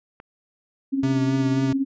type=click; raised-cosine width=0.5 ms; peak=-27 dBFS; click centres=0.201 s
type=tone with tremolo; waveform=sine; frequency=271.3 Hz; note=C#4; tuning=37 cents flat; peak=-17 dBFS; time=0.92-1.85 s; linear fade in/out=20 ms; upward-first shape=triangle; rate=17 Hz; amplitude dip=65%
type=tone with vibrato; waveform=square; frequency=130.81 Hz; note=C3; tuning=in tune; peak=-24 dBFS; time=1.03-1.73 s; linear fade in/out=5 ms; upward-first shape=sine; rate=3.8 Hz; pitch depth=24 cents each way
effects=resampled to 16000 Hz